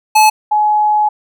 square / sine tone pair in turn, 861 / 845.2 Hz, A5 / G#5, -38 / +30 cents, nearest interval unison, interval 32 cents, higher first, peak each -6 / -9 dBFS, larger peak first, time 0.15-0.3 / 0.51-1.09 s, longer second, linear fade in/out 10 ms, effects none

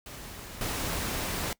pink noise with level steps, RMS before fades -43 / -32 dBFS, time 0.06-1.53 s, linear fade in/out 2 ms, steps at 0.61 s, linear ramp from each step 2 ms, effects noise-tail reverb RT60 0.1 s tail -22 dB re dry

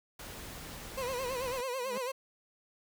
pink noise, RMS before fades -45 dBFS, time 0.19-1.61 s, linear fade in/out 5 ms
30% pulse tone with vibrato, 509 Hz, C5, 48 cents flat, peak -31 dBFS, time 0.97-2.12 s, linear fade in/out 10 ms, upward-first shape sine, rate 9.1 Hz, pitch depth 100 cents each way
sawtooth tone with exponential growth, 209 Hz, G#3, 11 cents sharp, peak -34 dBFS, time 1.75-1.98 s, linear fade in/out 5 ms, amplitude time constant 48 ms
effects none

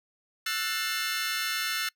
20% pulse chord, F# half-diminished seventh, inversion third, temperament just, 1332 / 1480 / 1776 / 2131 Hz, E6 / F#6 / A6 / C7, +18 / 0 / +16 / +31 cents, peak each -29 dBFS, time 0.46-1.89 s, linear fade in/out 5 ms, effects noise-tail reverb RT60 0.1 s tail -24 dB re dry

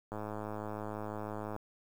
click train, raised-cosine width 1 ms, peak -26 dBFS, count 154, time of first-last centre 0.12-1.563 s, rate 106 Hz, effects 9-bit

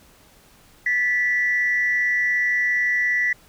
sine tone pair together, 1748.7 / 1966 Hz, A6 / B6, -11 / -8 cents, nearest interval major second, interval 203 cents, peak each -25 / -18 dBFS, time 0.86-3.33 s, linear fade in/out 5 ms, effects tanh soft clip ceiling -11 dBFS + pink hiss -53 dBFS RMS until 3.48 s

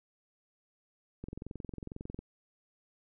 click train, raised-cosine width 3 ms, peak -28 dBFS, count 22, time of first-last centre 1.24-2.19 s, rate 22.1 Hz, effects none

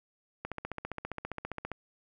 click train, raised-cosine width 0.5 ms, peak -21 dBFS, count 20, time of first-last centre 0.45-1.717 s, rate 15 Hz, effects none

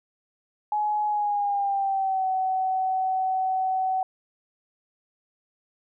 sine tone with pitch glide, 842 to 754.5 Hz, G#5 to F#5, +24 to +34 cents, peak -22 dBFS, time 0.72-4.03 s, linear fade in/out 2 ms, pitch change -190 cents, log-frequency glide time 1.07-2.27 s, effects none

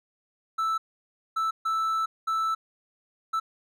triangle tone bursts at uneven times, 1318.5 Hz, E6, in tune, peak -22 dBFS, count 5, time 0.58-0.78 / 1.36-1.51 / 1.65-2.06 / 2.27-2.55 / 3.33-3.4 s, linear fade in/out 10 ms, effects none

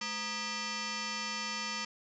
sine tone with frequency modulation, 1661.2 Hz, G#6, in tune, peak -34 dBFS, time 0.01-1.85 s, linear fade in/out 5 ms, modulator 724 Hz, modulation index 6, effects none

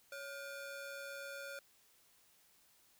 35% pulse ring-modulated tone, 987.8 Hz, B5, in tune, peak -40 dBFS, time 0.12-1.59 s, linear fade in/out 2 ms, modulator 430 Hz, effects white hiss -69 dBFS RMS until 2.99 s

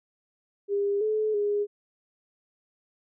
sine tone with pitch steps, 403.1 / 430.8 / 411.7 Hz, G4 / A4 / G#4, +48 / -37 / -15 cents, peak -23 dBFS, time 0.68-1.67 s, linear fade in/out 50 ms, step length 330 ms, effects none

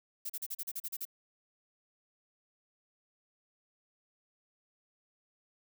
violet noise bursts, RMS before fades -38 dBFS, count 10, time 0.25-1.053 s, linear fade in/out 10 ms, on 47 ms, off 37 ms, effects none

